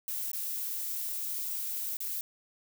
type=noise with dropouts; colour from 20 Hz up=violet; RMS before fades=-35 dBFS; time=0.08-2.21 s; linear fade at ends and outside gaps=1 ms; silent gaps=0.316-0.332 / 1.97-2.004 s; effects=none